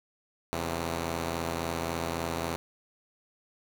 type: tone pair together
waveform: 5% pulse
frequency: 83.6 / 132.7 Hz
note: E2 / C3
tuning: +25 / +25 cents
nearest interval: minor sixth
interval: 800 cents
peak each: -20 / -26 dBFS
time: 0.53-2.56 s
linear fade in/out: 0 ms
effects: none